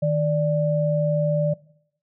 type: tone pair together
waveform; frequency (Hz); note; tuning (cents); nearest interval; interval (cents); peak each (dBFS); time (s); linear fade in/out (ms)
sine; 155.56 / 587.8; D#3 / D5; 0 / +1; octave + major seventh; 2301; -21; 0.02-1.54; 10
effects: noise-tail reverb RT60 0.7 s tail -21 dB re dry